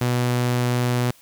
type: tone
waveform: sawtooth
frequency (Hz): 122.9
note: B2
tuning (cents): -8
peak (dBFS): -15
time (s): 0.01-1.11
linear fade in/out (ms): 5
effects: white hiss -53 dBFS RMS until 1.21 s